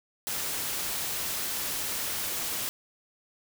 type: noise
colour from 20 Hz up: white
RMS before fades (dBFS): -32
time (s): 0.27-2.69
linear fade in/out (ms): 0
effects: none